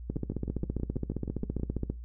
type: two click trains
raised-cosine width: 3 ms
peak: -18 / -23 dBFS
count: 28 / 10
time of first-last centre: 0.1-1.9 / 0.16-1.598 s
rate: 15 / 6.26 Hz
effects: noise-tail reverb RT60 0.2 s tail -19 dB re dry + added 59 Hz sine -39 dBFS peak until 2.04 s